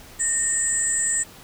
sine tone cluster, 1838 / 7260 / 8030 Hz, A#6 / A#8 / B8, -25 / -47 / +28 cents, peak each -30 / -27 / -21 dBFS, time 0.19-1.24 s, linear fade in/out 20 ms, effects pink hiss -45 dBFS RMS until 1.43 s

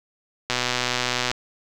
click train, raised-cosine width 0.2 ms, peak -5 dBFS, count 102, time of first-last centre 0.5-1.315 s, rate 124 Hz, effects none

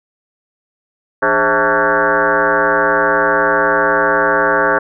sine tone with frequency modulation, 1012 Hz, B5, 42 cents sharp, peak -10 dBFS, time 1.22-4.79 s, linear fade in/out 10 ms, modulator 120 Hz, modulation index 5.4, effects none

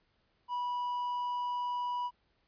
triangle tone, 979 Hz, B5, 15 cents flat, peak -30 dBFS, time 0.48-2.11 s, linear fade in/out 50 ms, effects pink hiss -74 dBFS RMS until 2.47 s + resampled to 11025 Hz

